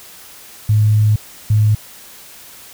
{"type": "tone bursts at uneven times", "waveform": "sine", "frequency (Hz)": 106.7, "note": "G#2", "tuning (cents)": 47, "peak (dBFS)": -9, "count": 2, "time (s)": [[0.69, 1.16], [1.5, 1.75]], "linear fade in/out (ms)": 5, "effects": ["white hiss -39 dBFS RMS until 2.73 s"]}